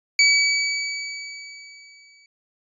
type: tone with exponential decay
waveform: 25% pulse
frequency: 2282 Hz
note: C#7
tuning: 50 cents sharp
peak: -8 dBFS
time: 0.19-2.26 s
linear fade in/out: 2 ms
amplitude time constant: 450 ms
effects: resampled to 22050 Hz